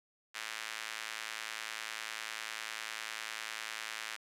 sawtooth tone with high-pass filter, 110 Hz, A2, in tune, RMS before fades -42 dBFS, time 0.34-4.17 s, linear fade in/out 20 ms, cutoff 1800 Hz, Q 1.2, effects low-pass 11000 Hz 12 dB/octave

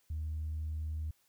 sine tone, 77.78 Hz, D#2, in tune, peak -33 dBFS, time 0.1-1.11 s, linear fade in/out 5 ms, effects tanh soft clip ceiling -31 dBFS + white hiss -72 dBFS RMS until 1.28 s

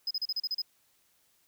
sine tone bursts, 5050 Hz, D#8, 25 cents sharp, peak -26 dBFS, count 8, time 0.07-0.619 s, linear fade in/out 5 ms, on 38 ms, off 35 ms, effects tanh soft clip ceiling -28 dBFS + white hiss -69 dBFS RMS until 1.47 s

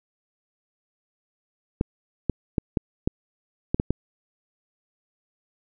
clicks, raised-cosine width 3 ms, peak -8 dBFS, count 8, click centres 1.811 / 2.297 / 2.582 / 2.772 / 3.075 / 3.745 / 3.799 / 3.906 s, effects none

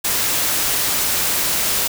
white noise, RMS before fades -19 dBFS, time 0.04-1.88 s, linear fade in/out 10 ms, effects none

